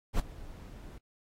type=noise with ADSR envelope; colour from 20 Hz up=brown; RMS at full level=-24 dBFS; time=0.13-0.98 s; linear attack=66 ms; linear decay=5 ms; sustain=-22 dB; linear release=4 ms; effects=AAC 48 kbps

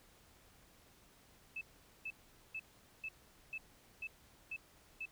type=tone bursts; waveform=sine; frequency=2619 Hz; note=E7; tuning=12 cents flat; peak=-40 dBFS; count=8; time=1.56-5.056 s; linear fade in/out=5 ms; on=52 ms; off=440 ms; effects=pink hiss -65 dBFS RMS until 5.11 s

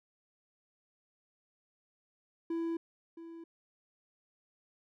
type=tone with echo; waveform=triangle; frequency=332.2 Hz; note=E4; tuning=13 cents sharp; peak=-30 dBFS; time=2.5-2.77 s; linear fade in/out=5 ms; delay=670 ms; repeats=1; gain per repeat=-13 dB; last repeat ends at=3.44 s; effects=none

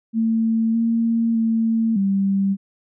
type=tone with pitch steps; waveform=sine; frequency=225.1 / 229.3 / 225.6 / 196 Hz; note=A3 / A#3 / A3 / G3; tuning=+40 / -28 / +44 / 0 cents; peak=-16 dBFS; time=0.13-2.57 s; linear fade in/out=50 ms; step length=610 ms; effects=none

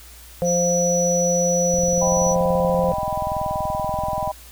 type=harmonic tone; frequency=174.61 Hz; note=F3; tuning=in tune; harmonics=1 / 3 / 4; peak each=-23 / -19 / -29 dBFS; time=0.42-2.92 s; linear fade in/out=0 ms
type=tone; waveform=sine; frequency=5900 Hz; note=F#8; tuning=6 cents flat; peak=-22 dBFS; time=0.44-2.36 s; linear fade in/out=50 ms
type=click train; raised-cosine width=5 ms; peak=-19 dBFS; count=54; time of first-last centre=1.74-4.276 s; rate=20.9 Hz
type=chord; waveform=sine; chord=Eb augmented; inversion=none; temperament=equal; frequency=622.3 / 784 / 987.8 Hz; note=Eb5 / G5 / B5; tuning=0 / 0 / 0 cents; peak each=-26 / -26 / -27 dBFS; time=2.01-4.32 s; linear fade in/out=10 ms
effects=added 60 Hz sine -44 dBFS peak until 4.51 s + white hiss -45 dBFS RMS until 4.51 s

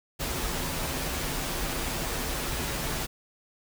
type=noise with comb filter; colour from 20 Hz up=pink; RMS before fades=-31 dBFS; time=0.19-3.07 s; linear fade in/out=20 ms; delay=9.8 ms; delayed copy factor=-0.5; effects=none

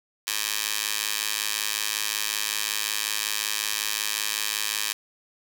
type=tone with high-pass filter; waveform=15% pulse; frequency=105.4 Hz; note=G#2; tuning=26 cents sharp; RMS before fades=-28 dBFS; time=0.27-4.93 s; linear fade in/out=5 ms; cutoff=2900 Hz; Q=0.68; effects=none

